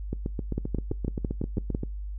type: two click trains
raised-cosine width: 3 ms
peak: -15 / -17 dBFS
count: 8 / 14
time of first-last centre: 0.58-1.749 / 0.13-1.834 s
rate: 5.99 / 7.63 Hz
effects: noise-tail reverb RT60 0.3 s tail -25 dB re dry + added 50 Hz sine -32 dBFS peak until 2.18 s